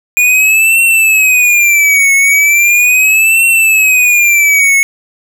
square tone with vibrato, 2443 Hz, D#7, 32 cents flat, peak -6 dBFS, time 0.17-4.83 s, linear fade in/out 0 ms, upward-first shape triangle, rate 0.38 Hz, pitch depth 190 cents each way, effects none

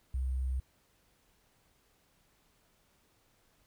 sine tone with sample-and-hold, 64.7 Hz, C2, 19 cents flat, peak -30 dBFS, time 0.14-0.6 s, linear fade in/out 5 ms, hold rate 8820 Hz, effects pink hiss -70 dBFS RMS until 3.66 s

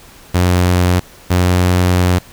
sawtooth tone pair in turn, 89.6 / 90.1 Hz, F2 / F#2, +45 / -45 cents, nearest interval unison, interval 10 cents, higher second, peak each -6 dBFS, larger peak neither, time 0.34-1 / 1.3-2.19 s, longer second, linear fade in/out 10 ms, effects pink hiss -41 dBFS RMS until 2.32 s

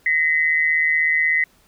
sine tone pair together, 1873.7 / 2030 Hz, A#6 / B6, +8 / +47 cents, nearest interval minor second, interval 139 cents, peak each -20 / -17 dBFS, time 0.06-1.44 s, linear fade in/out 2 ms, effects pink hiss -57 dBFS RMS until 1.67 s

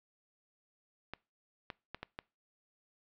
clicks, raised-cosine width 0.3 ms, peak -24 dBFS, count 5, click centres 1.136 / 1.702 / 1.946 / 2.03 / 2.189 s, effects noise-tail reverb RT60 0.3 s tail -24 dB re dry + low-pass 4000 Hz 12 dB/octave

